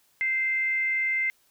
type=tone with frequency modulation; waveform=sine; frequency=2086 Hz; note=C7; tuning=6 cents flat; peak=-23 dBFS; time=0.21-1.3 s; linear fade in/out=0 ms; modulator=521 Hz; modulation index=0.22; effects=white hiss -65 dBFS RMS until 1.5 s